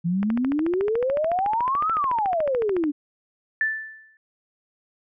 sine exponential two-way sweep, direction up then down, 164.81 to 1350 to 281.7 Hz, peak -20 dBFS, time 0.04-2.92 s, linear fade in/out 20 ms, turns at 1.92 s
click train, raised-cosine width 0.5 ms, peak -17 dBFS, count 37, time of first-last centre 0.23-2.839 s, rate 13.8 Hz
sine tone with exponential decay, 1760 Hz, A6, in tune, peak -17 dBFS, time 3.61-4.17 s, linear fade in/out 1 ms, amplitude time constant 120 ms
effects none

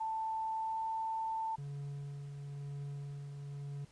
sine tone with pitch glide, 885 to 890.6 Hz, A5 to A5, +10 to +21 cents, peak -34 dBFS, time 0-1.56 s, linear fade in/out 10 ms, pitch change +11 cents, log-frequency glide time 0.54-0.85 s
triangle tone with tremolo, 141.9 Hz, C#3, 41 cents sharp, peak -37 dBFS, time 1.58-3.85 s, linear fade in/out 5 ms, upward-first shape triangle, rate 1 Hz, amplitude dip 40%
effects pink hiss -65 dBFS RMS until 3.91 s + resampled to 22050 Hz

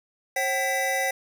square tone cluster, 536 / 765 / 1992 Hz, C5 / G5 / B6, +42 / -42 / +14 cents, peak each -30 / -29 / -27 dBFS, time 0.36-1.11 s, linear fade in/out 5 ms, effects none

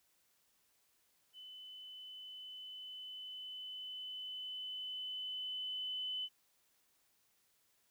sine tone with level ramp, 3017 Hz, F#7, 33 cents sharp, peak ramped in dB -50 to -37 dBFS, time 1.33-6.29 s, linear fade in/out 50 ms, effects white hiss -75 dBFS RMS until 7.9 s

